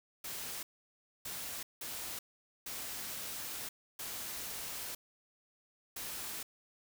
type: noise bursts at uneven times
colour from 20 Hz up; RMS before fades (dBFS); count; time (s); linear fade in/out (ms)
white; -42; 6; 0.24-0.63 / 1.25-1.63 / 1.81-2.19 / 2.66-3.69 / 3.99-4.95 / 5.96-6.43; 5
effects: none